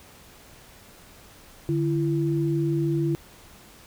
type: tone pair together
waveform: sine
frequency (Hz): 147.5 / 335.2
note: D3 / E4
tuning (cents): +8 / +29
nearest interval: octave + major second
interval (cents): 1421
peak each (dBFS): -24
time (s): 1.69-3.15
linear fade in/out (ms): 0
effects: pink hiss -50 dBFS RMS until 3.86 s